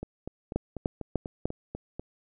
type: two click trains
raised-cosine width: 2 ms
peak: -13 / -22 dBFS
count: 4 / 9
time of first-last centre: 0.56-1.456 / 0.03-1.996 s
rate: 3.35 / 4.07 Hz
effects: none